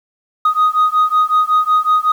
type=beating tone pair; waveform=sine; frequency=1244.5 / 1249.9 Hz; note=D#6 / D#6; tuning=0 / +7 cents; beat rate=5.4 Hz; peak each=-12 dBFS; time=0.45-2.12 s; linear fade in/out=5 ms; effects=tanh soft clip ceiling -7 dBFS + 7-bit